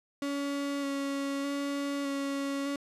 35% pulse tone with vibrato, 279.9 Hz, C#4, 17 cents sharp, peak -29 dBFS, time 0.22-2.76 s, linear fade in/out 2 ms, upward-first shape square, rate 0.82 Hz, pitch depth 13 cents each way, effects low-pass 10000 Hz 12 dB/octave

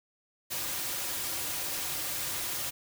white noise with comb filter, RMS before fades -34 dBFS, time 0.5-2.71 s, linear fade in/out 20 ms, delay 4.6 ms, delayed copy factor -0.5, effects none

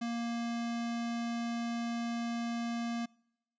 square tone, 234.2 Hz, A#3, 8 cents sharp, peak -34 dBFS, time 0.01-3.06 s, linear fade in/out 10 ms, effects noise-tail reverb RT60 0.8 s tail -26 dB re dry + resampled to 16000 Hz

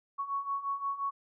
sine beating tone pair, 1108.7 / 1114.4 Hz, C#6 / C#6, 0 / +9 cents, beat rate 5.7 Hz, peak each -37 / -33 dBFS, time 0.18-1.11 s, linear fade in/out 20 ms, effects none

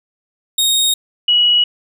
sawtooth / sine tone pair in turn, 3729 / 2919 Hz, A#7 / F#7, 0 / -24 cents, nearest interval major third, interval 424 cents, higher first, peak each -9 dBFS, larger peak neither, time 0.58-0.94 / 1.28-1.64 s, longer neither, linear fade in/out 5 ms, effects none

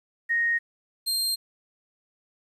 sine / sawtooth tone pair in turn, 1864.7 / 4186 Hz, A#6 / C8, 0 / 0 cents, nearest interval octave + major second, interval 1400 cents, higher second, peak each -21 / -21 dBFS, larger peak neither, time 0.29-0.59 / 1.06-1.36 s, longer neither, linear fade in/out 20 ms, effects resampled to 32000 Hz + 10-bit

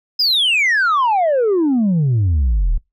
sine exponential sweep, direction down, 5160 to 34.65 Hz, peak -10 dBFS, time 0.19-2.78 s, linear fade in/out 10 ms, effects noise-tail reverb RT60 0.2 s tail -26 dB re dry + tanh soft clip ceiling -11 dBFS

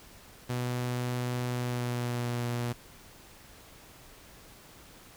sawtooth tone with pitch glide, 123.47 to 120.3 Hz, B2 to B2, 0 to -45 cents, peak -26 dBFS, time 0.49-2.73 s, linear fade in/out 10 ms, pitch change -45 cents, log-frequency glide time 1.5-2.36 s, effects pink hiss -53 dBFS RMS until 5.16 s

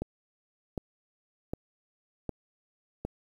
click train, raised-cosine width 2 ms, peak -19 dBFS, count 5, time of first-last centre 0.02-3.05 s, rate 1.32 Hz, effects 9-bit

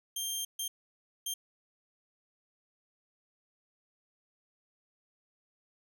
15% pulse tone bursts at uneven times, 3182 Hz, G7, 25 cents sharp, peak -26 dBFS, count 3, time 0.16-0.45 / 0.59-0.68 / 1.26-1.34 s, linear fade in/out 5 ms, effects none

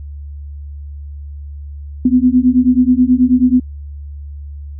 sine beating tone pair, 246.9 / 256.2 Hz, B3 / C4, 0 / -36 cents, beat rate 9.3 Hz, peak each -11 dBFS, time 2.05-3.6 s, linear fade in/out 5 ms, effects added 72 Hz sine -26 dBFS peak until 4.79 s

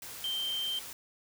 sine tone in noise, 3136 Hz, G7, in tune, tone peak -31 dBFS, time 0.24-0.79 s, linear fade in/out 2 ms, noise white, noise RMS -44 dBFS, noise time 0.02-0.93 s, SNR +10 dB, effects none

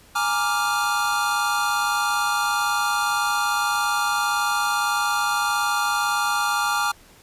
square chord, Bb dominant seventh, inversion third, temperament equal, 830.6 / 932.3 / 1174.7 / 1396.9 Hz, Ab5 / Bb5 / D6 / F6, 0 / 0 / 0 / 0 cents, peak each -27 / -30 / -26 / -25 dBFS, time 0.15-6.92 s, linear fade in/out 10 ms, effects pink hiss -51 dBFS RMS until 7.22 s + resampled to 32000 Hz

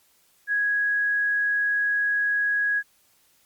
sine tone, 1661.2 Hz, G#6, in tune, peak -20 dBFS, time 0.47-2.83 s, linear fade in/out 50 ms, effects white hiss -62 dBFS RMS until 3.45 s + MP3 96 kbps

